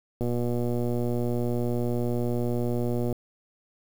click train, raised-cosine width 2 ms, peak -16 dBFS, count 351, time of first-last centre 0.21-3.127 s, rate 120 Hz, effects 7-bit

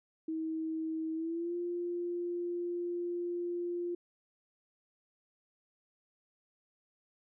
sine tone with pitch glide, 320 to 349 Hz, D#4 to F4, +49 to -1 cents, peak -33 dBFS, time 0.28-3.95 s, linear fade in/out 5 ms, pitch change +150 cents, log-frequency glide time 1.14-1.55 s, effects none

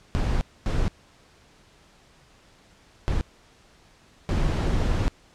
brown noise bursts at uneven times, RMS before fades -23 dBFS, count 4, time 0.15-0.41 / 0.66-0.88 / 3.08-3.21 / 4.29-5.08 s, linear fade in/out 0 ms, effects pink hiss -56 dBFS RMS until 5.34 s + low-pass 7000 Hz 12 dB/octave

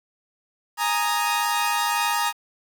sawtooth chord, Ab suspended second, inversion none, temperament equal, 830.6 / 932.3 / 1244.5 Hz, Ab5 / Bb5 / Eb6, 0 / 0 / 0 cents, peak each -23 / -20 / -23 dBFS, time 0.77-2.33 s, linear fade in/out 50 ms, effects 8-bit

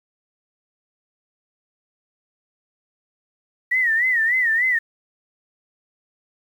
sine tone with vibrato, 1908 Hz, A#6, 40 cents sharp, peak -16 dBFS, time 3.71-4.79 s, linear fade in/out 10 ms, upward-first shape sine, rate 3.4 Hz, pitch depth 130 cents each way, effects 8-bit

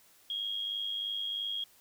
sine tone with amplitude modulation, 3276 Hz, G#7, 24 cents flat, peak -30 dBFS, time 0.3-1.64 s, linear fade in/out 2 ms, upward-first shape sine, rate 103 Hz, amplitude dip 55%, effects white hiss -62 dBFS RMS until 1.8 s

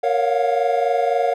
triangle chord, Gb major seventh, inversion first, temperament equal with one note detuned, 466.2 / 554.4 / 698.5 / 722.3 Hz, Bb4 / Db5 / F5 / Gb5, 0 / 0 / 0 / -42 cents, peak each -20 dBFS, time 0.03-1.34 s, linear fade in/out 10 ms, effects none

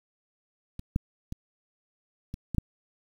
clicks, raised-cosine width 5 ms, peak -25 / -12 / -22 / -23 / -19 / -11 dBFS, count 6, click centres 0.794 / 0.961 / 1.324 / 2.341 / 2.547 / 2.583 s, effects 8-bit

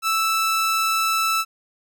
sawtooth tone, 1318.5 Hz, E6, in tune, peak -15 dBFS, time 0.02-1.45 s, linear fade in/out 50 ms, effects none

